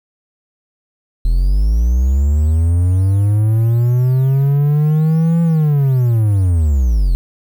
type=linear two-way sweep; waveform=triangle; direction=up then down; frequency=40.11 to 168.8 to 40.11 Hz; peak=-8 dBFS; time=1.25-7.15 s; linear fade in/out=0 ms; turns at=5.42 s; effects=7-bit